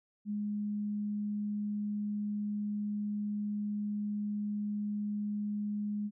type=tone; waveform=sine; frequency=207.7 Hz; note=G#3; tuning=in tune; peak=-32 dBFS; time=0.25-6.11 s; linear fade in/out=50 ms; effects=none